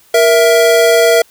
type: tone pair together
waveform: square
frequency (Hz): 468.9 / 660.7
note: A#4 / E5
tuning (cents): +10 / +4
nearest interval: tritone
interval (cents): 594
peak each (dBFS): -10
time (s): 0.14-1.22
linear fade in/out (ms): 5
effects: white hiss -48 dBFS RMS until 1.3 s